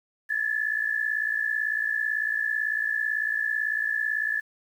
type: tone pair together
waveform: sine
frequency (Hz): 1702 / 1760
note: G#6 / A6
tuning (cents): +42 / 0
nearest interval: minor second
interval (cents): 58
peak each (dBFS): -27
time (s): 0.29-4.41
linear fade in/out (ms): 20
effects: 9-bit